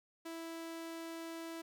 sawtooth tone, 329.6 Hz, E4, in tune, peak -39 dBFS, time 0.25-1.62 s, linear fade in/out 10 ms, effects none

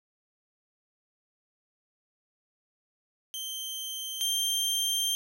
sawtooth tone pair in turn, 3133 / 3164 Hz, G7 / G7, -2 / +15 cents, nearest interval unison, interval 17 cents, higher second, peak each -31 / -23 dBFS, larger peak second, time 3.34-4.21 / 4.21-5.15 s, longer second, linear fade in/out 0 ms, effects none

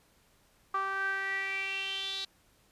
sawtooth tone with band-pass filter sweep, 388.8 Hz, G4, 14 cents flat, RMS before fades -34 dBFS, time 0.74-2.25 s, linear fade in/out 5 ms, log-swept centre 1200 to 4000 Hz, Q 7.2, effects pink hiss -66 dBFS RMS until 2.71 s + resampled to 32000 Hz

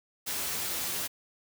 white noise with comb filter, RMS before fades -33 dBFS, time 0.26-1.08 s, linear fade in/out 20 ms, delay 12 ms, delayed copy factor +0.5, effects none

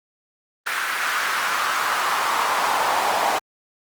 brown noise with high-pass filter sweep, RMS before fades -22 dBFS, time 0.66-3.39 s, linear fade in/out 10 ms, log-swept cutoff 1600 to 800 Hz, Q 2.5, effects Opus 24 kbps

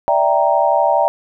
sine chord, E half-diminished seventh, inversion third, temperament equal, 587.3 / 659.3 / 784 / 932.3 Hz, D5 / E5 / G5 / Bb5, 0 / 0 / 0 / 0 cents, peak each -17 dBFS, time 0.08-1.08 s, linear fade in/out 0 ms, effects none

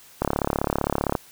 click train, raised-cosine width 1 ms, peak -7 dBFS, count 34, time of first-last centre 0.22-1.152 s, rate 35.4 Hz, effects white hiss -50 dBFS RMS until 1.31 s

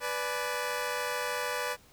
15% pulse chord, G# diminished, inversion first, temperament equal with one note detuned, 493.9 / 587.3 / 849.5 Hz, B4 / D5 / G#5, 0 / 0 / +39 cents, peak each -27 / -29 / -33 dBFS, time 0-1.77 s, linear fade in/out 50 ms, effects pink hiss -59 dBFS RMS until 1.92 s

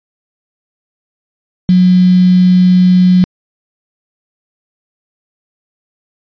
sine tone with quantisation, 182 Hz, F#3, 28 cents flat, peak -4 dBFS, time 1.69-3.24 s, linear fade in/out 0 ms, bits 4, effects resampled to 11025 Hz

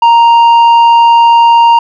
triangle tone with tanh clipping, 932.3 Hz, A#5, in tune, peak -3 dBFS, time 0.02-1.79 s, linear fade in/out 5 ms, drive 10 dB, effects none

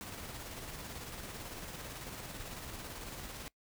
pink noise with tremolo, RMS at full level -44 dBFS, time 0.01-3.48 s, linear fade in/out 0 ms, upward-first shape square, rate 18 Hz, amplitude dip 30%, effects noise-tail reverb RT60 0.1 s tail -22 dB re dry

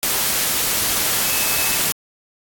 sine tone in noise, 2600 Hz, E7, 24 cents flat, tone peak -28 dBFS, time 1.25-1.75 s, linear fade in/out 0 ms, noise white, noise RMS -19 dBFS, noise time 0.03-1.92 s, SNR -12 dB, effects AAC 64 kbps

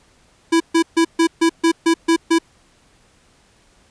square tone bursts, 330.6 Hz, E4, 5 cents sharp, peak -12 dBFS, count 9, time 0.52-2.387 s, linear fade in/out 10 ms, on 83 ms, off 140 ms, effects pink hiss -55 dBFS RMS until 3.9 s + resampled to 22050 Hz

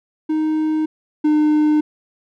triangle tone pair in turn, 311.3 / 303.1 Hz, D#4 / D#4, +1 / -45 cents, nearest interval unison, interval 46 cents, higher first, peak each -14 / -10 dBFS, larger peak second, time 0.29-0.86 / 1.24-1.81 s, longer neither, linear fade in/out 10 ms, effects none

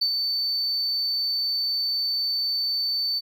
triangle tone with ADSR envelope, 4532 Hz, C#8, 37 cents sharp, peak -16 dBFS, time 0.01-3.21 s, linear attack 11 ms, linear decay 70 ms, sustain -5 dB, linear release 34 ms, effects tanh soft clip ceiling -16 dBFS

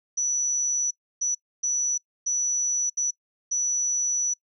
sine tone bursts at uneven times, 5920 Hz, F#8, in tune, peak -22 dBFS, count 6, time 0.17-0.91 / 1.21-1.35 / 1.63-1.98 / 2.26-2.9 / 2.97-3.11 / 3.51-4.34 s, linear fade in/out 10 ms, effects noise-tail reverb RT60 0.1 s tail -24 dB re dry

